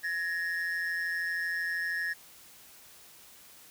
triangle ring-modulated tone, 1770 Hz, A6, 10 cents sharp, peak -25 dBFS, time 0.03-2.14 s, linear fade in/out 20 ms, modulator 86.4 Hz, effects white hiss -54 dBFS RMS until 3.7 s

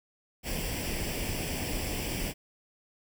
pink noise with comb filter, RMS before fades -33 dBFS, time 0.43-2.34 s, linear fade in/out 50 ms, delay 0.38 ms, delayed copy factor +0.7, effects none

